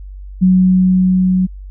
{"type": "tone with level ramp", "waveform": "sine", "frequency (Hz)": 185, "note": "F#3", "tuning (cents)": 0, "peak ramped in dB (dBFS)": [-6, -10], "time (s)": [0.41, 1.47], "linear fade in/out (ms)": 20, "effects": ["added 48 Hz sine -28 dBFS peak until 1.7 s"]}